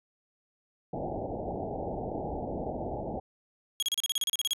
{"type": "low-pass noise", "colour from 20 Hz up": "white", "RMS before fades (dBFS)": -35, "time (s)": [0.93, 3.2], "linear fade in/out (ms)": 5, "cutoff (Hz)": 830, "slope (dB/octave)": 96}
{"type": "tone bursts", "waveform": "sawtooth", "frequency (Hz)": 3300, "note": "G#7", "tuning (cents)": -12, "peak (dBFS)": -23, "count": 13, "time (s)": [3.8, 4.533], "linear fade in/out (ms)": 0, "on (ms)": 25, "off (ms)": 34}
{"effects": ["resampled to 32000 Hz"]}